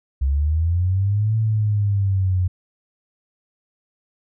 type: linear two-way sweep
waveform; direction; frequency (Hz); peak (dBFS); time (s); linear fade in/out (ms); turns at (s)
sine; up then down; 65.41 to 111.4 to 89.9; -16; 0.21-2.48; 10; 1.37
effects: none